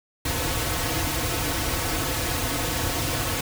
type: noise with comb filter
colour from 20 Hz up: pink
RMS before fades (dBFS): -26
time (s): 0.25-3.41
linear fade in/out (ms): 5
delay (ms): 5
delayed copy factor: -0.95
effects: none